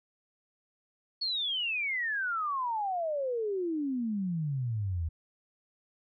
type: exponential sweep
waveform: sine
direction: down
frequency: 4435 to 77.78 Hz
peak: -29 dBFS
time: 1.21-5.09 s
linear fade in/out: 10 ms
effects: none